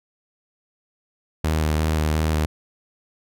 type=tone with vibrato; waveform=sawtooth; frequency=77.78 Hz; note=D#2; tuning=in tune; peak=-15 dBFS; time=1.44-2.46 s; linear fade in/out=5 ms; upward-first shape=square; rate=2.8 Hz; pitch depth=17 cents each way; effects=none